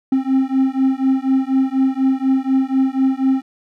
triangle beating tone pair, 263.3 / 267.4 Hz, C4 / C4, +11 / +38 cents, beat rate 4.1 Hz, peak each -15 dBFS, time 0.12-3.42 s, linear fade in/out 5 ms, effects none

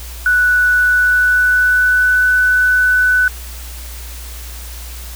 sine tone with pitch glide, 1480 to 1496.3 Hz, F#6 to F#6, 0 to +19 cents, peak -9 dBFS, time 0.26-3.28 s, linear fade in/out 2 ms, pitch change +19 cents, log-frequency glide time 0.72-2.28 s, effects added 60 Hz sine -28 dBFS peak until 5.15 s + white hiss -34 dBFS RMS until 5.15 s

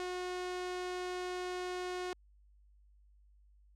sawtooth tone, 362.6 Hz, F#4, 35 cents flat, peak -33 dBFS, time 0-2.13 s, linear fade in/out 0 ms, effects added 50 Hz sine -61 dBFS peak until 3.75 s + low-pass 7000 Hz 12 dB/octave

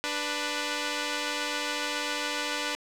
5% pulse tone pair together, 294.9 / 493.9 Hz, D4 / B4, +7 / 0 cents, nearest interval major sixth, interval 893 cents, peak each -20 dBFS, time 0.04-2.75 s, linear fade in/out 0 ms, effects low-pass 9000 Hz 12 dB/octave + 9-bit

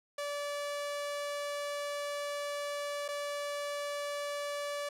sawtooth tone with dropouts, 578 Hz, D5, 28 cents flat, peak -31 dBFS, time 0.18-4.89 s, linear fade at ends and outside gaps 5 ms, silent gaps 3.081-3.086 s, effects low-pass 11000 Hz 12 dB/octave

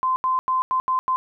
sine tone bursts at uneven times, 1034 Hz, C6, 21 cents flat, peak -18 dBFS, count 6, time 0.03-0.16 / 0.24-0.39 / 0.48-0.62 / 0.71-0.8 / 0.88-0.99 / 1.08-1.16 s, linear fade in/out 0 ms, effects none

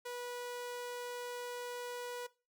sawtooth tone, 488.4 Hz, B4, 19 cents flat, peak -37 dBFS, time 0.05-2.27 s, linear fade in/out 10 ms, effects noise-tail reverb RT60 0.3 s tail -19 dB re dry

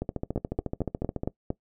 two click trains, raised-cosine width 2 ms, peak -16 / -14 dBFS, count 18 / 6, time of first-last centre 0.02-1.234 / 0.36-1.504 s, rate 14 / 4.37 Hz, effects noise-tail reverb RT60 0.1 s tail -20 dB re dry

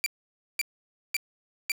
sawtooth tone bursts, 2349 Hz, D7, in tune, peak -21 dBFS, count 4, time 0.04-1.718 s, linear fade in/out 0 ms, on 22 ms, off 530 ms, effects none

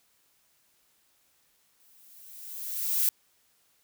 violet noise with exponential growth, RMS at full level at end -23 dBFS, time 1.8-3.09 s, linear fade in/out 2 ms, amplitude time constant 280 ms, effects white hiss -68 dBFS RMS until 3.83 s

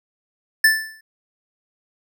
square tone with exponential decay, 1760 Hz, A6, in tune, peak -9 dBFS, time 0.64-1.01 s, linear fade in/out 5 ms, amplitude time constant 79 ms, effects none

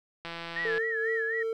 click train, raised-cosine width 0.3 ms, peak -22 dBFS, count 90, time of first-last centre 0.25-0.78 s, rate 168 Hz
sine tone with vibrato, 1802 Hz, A6, 41 cents sharp, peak -29 dBFS, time 0.56-1.43 s, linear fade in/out 5 ms, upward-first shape sine, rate 4 Hz, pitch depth 130 cents each way
triangle tone with tremolo, 449.7 Hz, A4, 38 cents sharp, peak -26 dBFS, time 0.65-1.53 s, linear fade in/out 2 ms, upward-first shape sine, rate 2.7 Hz, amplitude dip 45%
effects none

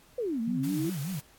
sine exponential two-way sweep, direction down then up, 523.3 to 221.3 to 341.5 Hz, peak -28 dBFS, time 0.18-0.9 s, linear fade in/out 5 ms, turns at 0.41 s
sine tone with vibrato, 162 Hz, E3, 30 cents flat, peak -31 dBFS, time 0.47-1.2 s, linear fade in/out 10 ms, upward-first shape sine, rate 5.1 Hz, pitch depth 300 cents each way
white noise, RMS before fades -44 dBFS, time 0.63-1.21 s, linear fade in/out 10 ms
effects pink hiss -59 dBFS RMS until 1.38 s + AAC 64 kbps

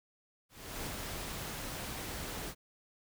pink noise with ADSR envelope, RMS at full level -39 dBFS, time 0.49-2.55 s, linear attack 380 ms, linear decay 6 ms, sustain -2 dB, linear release 63 ms, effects none

